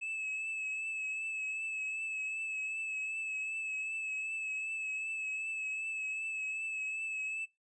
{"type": "tone with vibrato", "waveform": "triangle", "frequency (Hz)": 2600, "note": "E7", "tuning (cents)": -24, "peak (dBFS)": -34, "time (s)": [0.01, 7.46], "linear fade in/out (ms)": 20, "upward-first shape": "triangle", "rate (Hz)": 2.6, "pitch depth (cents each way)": 31, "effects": ["noise-tail reverb RT60 0.2 s tail -20 dB re dry", "resampled to 22050 Hz"]}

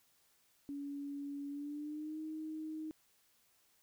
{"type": "tone with pitch glide", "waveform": "sine", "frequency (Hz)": [283.5, 312.8], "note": ["C#4", "D#4"], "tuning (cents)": [39, 9], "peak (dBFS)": -40, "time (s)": [0.69, 2.91], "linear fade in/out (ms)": 0, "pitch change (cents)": 170, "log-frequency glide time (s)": [1.49, 2.2], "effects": ["white hiss -72 dBFS RMS until 3.82 s"]}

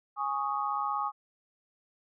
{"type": "chord", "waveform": "sine", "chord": "Ab suspended fourth", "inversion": "none", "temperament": "equal", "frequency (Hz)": [830.6, 1108.7, 1244.5], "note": ["Ab5", "Db6", "Eb6"], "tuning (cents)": [0, 0, 0], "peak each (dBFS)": -33, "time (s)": [0.16, 1.12], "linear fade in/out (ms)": 50, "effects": []}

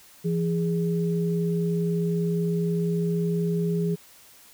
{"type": "tone pair together", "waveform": "sine", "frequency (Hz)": [168.9, 413], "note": ["E3", "G#4"], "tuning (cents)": [42, -10], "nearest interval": "octave + minor third", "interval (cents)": 1548, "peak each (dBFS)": [-23, -28], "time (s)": [0.24, 3.96], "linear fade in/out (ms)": 20, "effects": ["white hiss -52 dBFS RMS until 4.53 s"]}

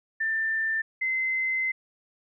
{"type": "tone pair in turn", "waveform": "sine", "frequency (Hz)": [1784, 2060], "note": ["A6", "C7"], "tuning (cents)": [23, -28], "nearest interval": "major second", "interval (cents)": 249, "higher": "second", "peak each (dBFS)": -24, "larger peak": "neither", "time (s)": [[0.2, 0.82], [1.01, 1.72]], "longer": "second", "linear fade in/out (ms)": 10, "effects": []}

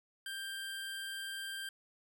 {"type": "tone", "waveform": "25% pulse", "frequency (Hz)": 1581, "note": "G6", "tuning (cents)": 14, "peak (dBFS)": -36, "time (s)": [0.26, 1.69], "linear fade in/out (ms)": 2, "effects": []}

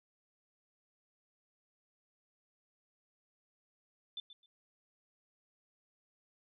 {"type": "tone with echo", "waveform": "sine", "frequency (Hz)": 3529, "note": "A7", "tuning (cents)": 4, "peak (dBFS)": -39, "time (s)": [4.17, 4.2], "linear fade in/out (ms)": 2, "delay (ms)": 130, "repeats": 2, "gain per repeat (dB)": -13, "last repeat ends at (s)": 4.46, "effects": []}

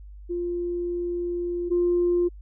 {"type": "tone pair in turn", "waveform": "sine", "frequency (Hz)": [349.2, 350.6], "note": ["F4", "F4"], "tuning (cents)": [0, 7], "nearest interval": "unison", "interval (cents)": 7, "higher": "second", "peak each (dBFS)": [-25, -18], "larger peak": "second", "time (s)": [[0.29, 1.7], [1.7, 2.29]], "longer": "first", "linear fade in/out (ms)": 20, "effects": ["tanh soft clip ceiling -14 dBFS", "added 50 Hz sine -40 dBFS peak until 2.41 s"]}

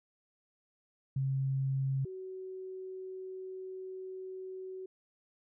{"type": "tone pair in turn", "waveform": "sine", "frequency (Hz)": [134.7, 375.4], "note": ["C#3", "F#4"], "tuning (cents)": [-49, 25], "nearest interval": "octave + tritone", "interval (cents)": 1774, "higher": "second", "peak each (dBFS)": [-29, -40], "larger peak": "first", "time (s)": [[1.16, 2.05], [2.05, 4.86]], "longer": "second", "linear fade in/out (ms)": 5, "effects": []}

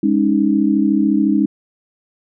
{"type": "chord", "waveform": "sine", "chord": "Ab suspended fourth", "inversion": "none", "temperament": "equal with one note detuned", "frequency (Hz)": [205.4, 277.2, 311.1], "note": ["Ab3", "Db4", "Eb4"], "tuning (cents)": [-19, 0, 0], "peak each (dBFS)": [-16, -17, -16], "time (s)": [0.03, 1.46], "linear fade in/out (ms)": 5, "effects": []}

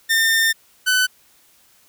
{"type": "tone pair in turn", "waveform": "sawtooth", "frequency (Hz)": [1808, 1505], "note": ["A6", "F#6"], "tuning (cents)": [47, 29], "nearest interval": "minor third", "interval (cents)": 318, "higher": "first", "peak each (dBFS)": -11, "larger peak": "neither", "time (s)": [[0.09, 0.53], [0.86, 1.07]], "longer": "first", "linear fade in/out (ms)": 20, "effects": ["white hiss -55 dBFS RMS until 1.88 s"]}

